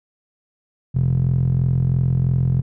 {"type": "tone with band-pass filter", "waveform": "15% pulse", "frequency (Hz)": 43, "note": "F1", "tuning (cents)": -26, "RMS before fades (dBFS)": -18, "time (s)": [0.94, 2.62], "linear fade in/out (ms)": 20, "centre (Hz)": 130, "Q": 3.7, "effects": []}